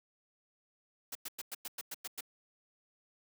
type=noise bursts; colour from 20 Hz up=white; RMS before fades=-41 dBFS; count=9; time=1.12-2.208 s; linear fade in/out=5 ms; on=32 ms; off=100 ms; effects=high-pass 200 Hz 12 dB/octave